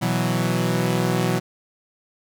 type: chord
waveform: sawtooth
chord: B suspended fourth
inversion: none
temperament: equal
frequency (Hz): 123.47 / 164.81 / 185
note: B2 / E3 / F#3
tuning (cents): 0 / 0 / 0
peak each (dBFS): -20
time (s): 0.01-1.4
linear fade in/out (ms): 20
effects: none